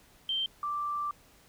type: tone pair in turn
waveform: sine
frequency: 3136 / 1174.7 Hz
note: G7 / D6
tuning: 0 / 0 cents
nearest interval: octave + perfect fourth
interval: 1700 cents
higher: first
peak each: -28 / -30 dBFS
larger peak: first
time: 0.29-0.46 / 0.63-1.11 s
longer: second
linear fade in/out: 2 ms
effects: pink hiss -60 dBFS RMS until 1.48 s